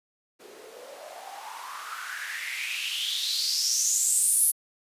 blue noise with band-pass filter sweep, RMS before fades -29 dBFS, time 0.39-4.52 s, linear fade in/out 20 ms, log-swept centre 360 to 11000 Hz, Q 6.3, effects resampled to 32000 Hz

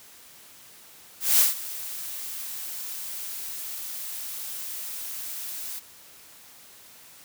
blue noise with ADSR envelope, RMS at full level -17 dBFS, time 1.2-5.8 s, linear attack 190 ms, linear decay 150 ms, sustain -18 dB, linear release 20 ms, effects white hiss -50 dBFS RMS until 7.24 s + high-pass 60 Hz 12 dB/octave

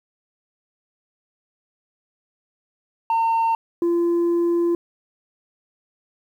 sine tone pair in turn, 910 / 342.7 Hz, A#5 / F4, -42 / -33 cents, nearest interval octave + perfect fourth, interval 1691 cents, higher first, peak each -14 dBFS, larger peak neither, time 3.1-3.55 / 3.82-4.75 s, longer second, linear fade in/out 2 ms, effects tanh soft clip ceiling -16 dBFS + 9-bit

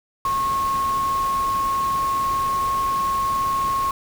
sine tone in noise, 1088 Hz, C#6, 33 cents flat, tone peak -19 dBFS, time 0.25-3.91 s, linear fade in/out 2 ms, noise pink, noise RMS -34 dBFS, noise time 0.25-3.91 s, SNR +12 dB, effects none

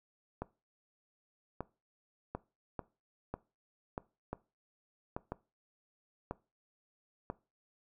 two click trains, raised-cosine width 1 ms, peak -23 / -23 dBFS, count 5 / 6, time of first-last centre 0.42-5.165 / 2.35-7.3 s, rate 0.843 / 1.01 Hz, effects noise-tail reverb RT60 0.3 s tail -20 dB re dry

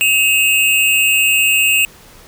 square tone pair together, 2560 / 2775 Hz, D#7 / F7, +49 / -12 cents, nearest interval minor second, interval 139 cents, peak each -14 / -14 dBFS, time 0.01-1.85 s, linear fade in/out 0 ms, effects pink hiss -42 dBFS RMS until 2.27 s

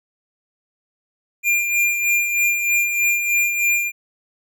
square tone with tremolo, 2399 Hz, D7, 36 cents sharp, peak -15 dBFS, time 1.43-3.92 s, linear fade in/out 50 ms, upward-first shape sine, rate 3.2 Hz, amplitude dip 50%, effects none

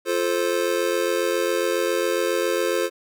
square chord, F major, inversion none, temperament just, 349.2 / 436.5 / 523.8 Hz, F4 / A4 / C5, 0 / -14 / +2 cents, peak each -26 / -26 / -25 dBFS, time 0.05-2.9 s, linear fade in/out 50 ms, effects none

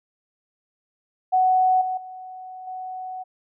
sine tone with level steps, 744 Hz, F#5, 9 cents sharp, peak -15 / -23 / -35 / -30 dBFS, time 1.32-3.24 s, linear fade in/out 20 ms, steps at 1.81 / 1.97 / 2.67 s, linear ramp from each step 5 ms, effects none

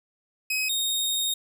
sawtooth tone pair in turn, 2536 / 3711 Hz, D#7 / A#7, +32 / -9 cents, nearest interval perfect fifth, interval 659 cents, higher second, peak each -21 dBFS, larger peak neither, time 0.5-0.69 / 0.69-1.34 s, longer second, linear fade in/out 5 ms, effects none

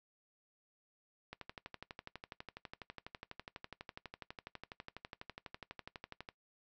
click train, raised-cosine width 0.3 ms, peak -29 dBFS, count 61, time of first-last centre 1.33-6.289 s, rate 12.1 Hz, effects noise-tail reverb RT60 0.1 s tail -19 dB re dry

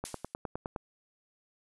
click train, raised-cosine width 1 ms, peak -21 dBFS, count 8, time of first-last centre 0.04-0.762 s, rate 9.7 Hz
blue noise with exponential decay, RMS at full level -37 dBFS, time 0.05-0.34 s, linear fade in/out 2 ms, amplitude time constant 62 ms
effects resampled to 24000 Hz

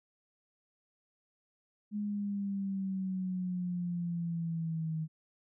sine exponential sweep, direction down, 209.2 to 157.2 Hz, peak -32 dBFS, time 1.91-5.08 s, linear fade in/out 50 ms, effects none

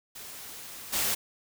white noise with level steps, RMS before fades -43 / -28 dBFS, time 0.15-1.15 s, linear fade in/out 10 ms, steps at 0.92 s, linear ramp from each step 20 ms, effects none

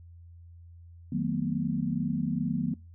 sine chord, B dominant seventh, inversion first, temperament equal with one note detuned, 155.56 / 185 / 224.6 / 246.9 Hz, D#3 / F#3 / A3 / B3, 0 / 0 / +36 / 0 cents, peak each -32 dBFS, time 1.12-2.74 s, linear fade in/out 5 ms, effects noise-tail reverb RT60 0.3 s tail -24 dB re dry + added 85 Hz sine -47 dBFS peak until 2.94 s

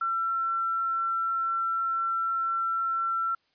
sine tone, 1349 Hz, E6, 40 cents sharp, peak -25 dBFS, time 0.01-3.35 s, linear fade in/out 5 ms, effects white hiss -70 dBFS RMS until 3.54 s + resampled to 11025 Hz

